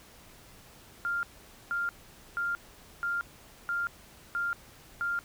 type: tone bursts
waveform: sine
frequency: 1396.9 Hz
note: F6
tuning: in tune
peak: -28 dBFS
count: 7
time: 1.05-5.19 s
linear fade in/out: 0 ms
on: 180 ms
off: 480 ms
effects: pink hiss -54 dBFS RMS until 5.24 s